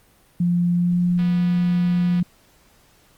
sine tone with pitch glide, 174.61 to 176.64 Hz, F3 to F3, 0 to +20 cents, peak -16 dBFS, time 0.4-2.23 s, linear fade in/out 5 ms, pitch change +20 cents, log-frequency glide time 0.74-0.98 s
click train, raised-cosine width 0.3 ms, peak -25 dBFS, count 248, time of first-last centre 1.19-2.198 s, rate 245 Hz
effects pink hiss -56 dBFS RMS until 3.17 s + Opus 32 kbps

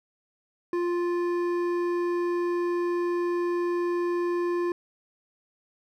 sine tone with hard clipping, 349.2 Hz, F4, in tune, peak -26 dBFS, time 0.73-4.72 s, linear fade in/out 2 ms, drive 10 dB, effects none

